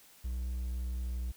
triangle tone with pitch glide, 61.74 to 61.14 Hz, B1 to B1, 0 to -17 cents, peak -31 dBFS, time 0.24-1.32 s, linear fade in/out 10 ms, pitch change -17 cents, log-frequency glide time 1-1.07 s, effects white hiss -59 dBFS RMS until 1.36 s

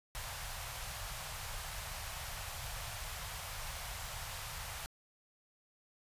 pink band-stop noise, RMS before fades -43 dBFS, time 0.15-4.86 s, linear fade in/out 0 ms, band 130 to 640 Hz, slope 24 dB/octave, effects resampled to 32000 Hz

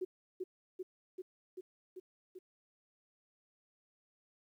sine tone with echo, 370 Hz, F#4, in tune, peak -34 dBFS, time 0.01-0.05 s, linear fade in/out 10 ms, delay 390 ms, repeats 6, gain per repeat -2 dB, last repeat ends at 2.39 s, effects 12-bit

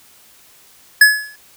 square tone with exponential decay, 1700 Hz, G#6, 40 cents sharp, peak -3 dBFS, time 1.01-1.36 s, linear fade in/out 5 ms, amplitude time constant 74 ms, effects white hiss -48 dBFS RMS until 1.56 s

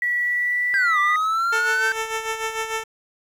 sine tone with pitch glide, 1945 to 1966.5 Hz, B6 to B6, -27 to -8 cents, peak -19 dBFS, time 0.02-1.16 s, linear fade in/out 2 ms, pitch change +19 cents, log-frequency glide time 0.19-0.65 s
triangle linear two-way sweep, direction down then up, 1628 to 1174.7 to 1563 Hz, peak -17 dBFS, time 0.74-1.92 s, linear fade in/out 0 ms, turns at 0.99 s
10% pulse tone with tremolo, 444.6 Hz, A4, 18 cents sharp, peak -14 dBFS, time 1.52-2.84 s, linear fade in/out 10 ms, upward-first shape sine, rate 6.7 Hz, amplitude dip 60%
effects low-pass 11000 Hz 12 dB/octave + 8-bit

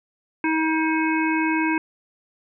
harmonic tone with a mistuned harmonic, 318.2 Hz, D#4, 39 cents sharp, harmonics 1 / 3 / 5 / 7 / 8, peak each -21 / -26 / -28 / -29 / -30 dBFS, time 0.44-1.78 s, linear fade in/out 2 ms, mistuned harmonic 7, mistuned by -27 cents, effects none

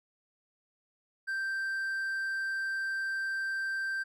triangle tone, 1568 Hz, G6, in tune, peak -29 dBFS, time 1.27-4.04 s, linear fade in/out 20 ms, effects none

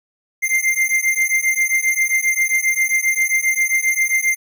square beating tone pair, 2093 / 2100.5 Hz, C7 / C7, 0 / +6 cents, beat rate 7.5 Hz, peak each -19 / -19 dBFS, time 0.42-4.36 s, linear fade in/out 20 ms, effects none

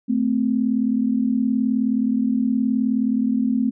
sine tone pair together, 220 / 259.1 Hz, A3 / C4, 0 / -17 cents, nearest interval minor third, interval 283 cents, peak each -20 dBFS, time 0.08-3.71 s, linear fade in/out 20 ms, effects none

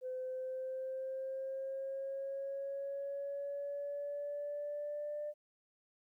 sine linear sweep, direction up, 510 to 595 Hz, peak -37 dBFS, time 0.01-5.34 s, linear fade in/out 50 ms, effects tanh soft clip ceiling -33 dBFS + 13-bit

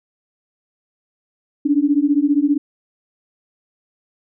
sine beating tone pair, 281.7 / 296.7 Hz, C#4 / D4, +28 / +18 cents, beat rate 15 Hz, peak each -16 dBFS, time 1.65-2.58 s, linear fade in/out 10 ms, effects none

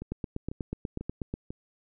two click trains, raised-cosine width 3 ms, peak -24 / -19 dBFS, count 4 / 11, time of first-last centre 0.02-1.505 / 0.12-1.34 s, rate 2.02 / 8.2 Hz, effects none

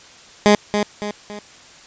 15% pulse tone with echo, 207.7 Hz, G#3, in tune, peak -3 dBFS, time 0.46-0.55 s, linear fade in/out 0 ms, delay 280 ms, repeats 3, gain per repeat -7 dB, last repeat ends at 1.39 s, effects white hiss -44 dBFS RMS until 1.86 s + resampled to 16000 Hz

